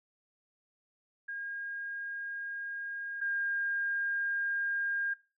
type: tone pair in turn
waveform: sine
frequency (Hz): 1623 / 1611.8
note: G#6 / G6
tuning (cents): -40 / +48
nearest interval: unison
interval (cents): 12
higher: first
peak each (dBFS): -36 / -30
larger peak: second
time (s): 1.28-3.21 / 3.21-5.14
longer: neither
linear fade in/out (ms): 10
effects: noise-tail reverb RT60 0.3 s tail -17 dB re dry